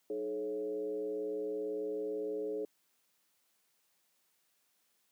sine tone with frequency modulation, 427.1 Hz, G#4, 48 cents sharp, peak -34 dBFS, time 0.1-2.65 s, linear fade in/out 2 ms, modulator 118 Hz, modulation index 0.76, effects white hiss -75 dBFS RMS until 5.11 s + high-pass 150 Hz 12 dB/octave

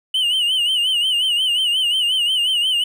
triangle tone with vibrato, 2960 Hz, F#7, in tune, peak -14 dBFS, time 0.14-2.84 s, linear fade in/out 5 ms, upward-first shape sine, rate 5.6 Hz, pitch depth 98 cents each way, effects none

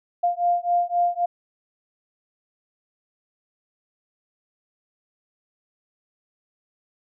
sine beating tone pair, 698.5 / 702.3 Hz, F5 / F5, 0 / +10 cents, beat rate 3.8 Hz, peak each -22 dBFS, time 0.23-1.26 s, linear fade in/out 10 ms, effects none

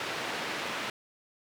white band-pass noise, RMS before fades -35 dBFS, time 0-0.9 s, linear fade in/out 2 ms, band 170 to 2500 Hz, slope 12 dB/octave, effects none

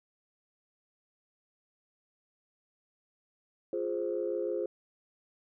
sine chord, F minor, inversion none, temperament equal, 349.2 / 415.3 / 523.3 Hz, F4 / Ab4 / C5, 0 / 0 / 0 cents, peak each -34 dBFS, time 3.73-4.66 s, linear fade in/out 2 ms, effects tanh soft clip ceiling -21 dBFS

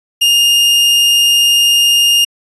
40% pulse tone, 2827 Hz, F7, 20 cents sharp, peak -6 dBFS, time 0.21-2.25 s, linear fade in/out 10 ms, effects resampled to 24000 Hz

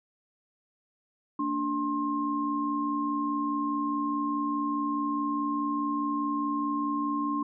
sine tone cluster, 227.1 / 291.9 / 1063 Hz, A#3 / D4 / C6, -45 / -10 / +27 cents, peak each -37 / -29 / -30 dBFS, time 1.39-7.43 s, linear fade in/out 5 ms, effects none

